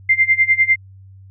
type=tone with tremolo; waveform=sine; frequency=2093 Hz; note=C7; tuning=in tune; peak=-8 dBFS; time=0.09-0.76 s; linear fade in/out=5 ms; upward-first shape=sine; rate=10 Hz; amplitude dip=90%; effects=added 96 Hz sine -39 dBFS peak until 1.3 s